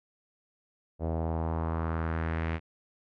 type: tone with low-pass filter sweep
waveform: sawtooth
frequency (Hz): 81.4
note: E2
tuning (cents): -21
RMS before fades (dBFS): -31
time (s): 0.99-2.6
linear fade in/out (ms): 50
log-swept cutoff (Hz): 610 to 2300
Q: 2.2
effects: none